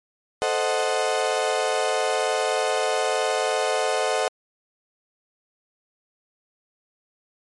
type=chord; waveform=35% pulse; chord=A diminished seventh; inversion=none; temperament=equal; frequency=440 / 523.3 / 622.3 / 740 Hz; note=A4 / C5 / Eb5 / Gb5; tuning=0 / 0 / 0 / 0 cents; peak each=-25 dBFS; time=0.42-4.28 s; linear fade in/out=0 ms; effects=MP3 48 kbps